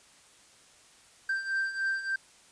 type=beating tone pair; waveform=triangle; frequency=1568 / 1571.4 Hz; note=G6 / G6; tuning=0 / +4 cents; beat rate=3.4 Hz; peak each=-33 / -28 dBFS; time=1.29-2.16 s; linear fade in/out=5 ms; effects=white hiss -58 dBFS RMS until 2.51 s + resampled to 22050 Hz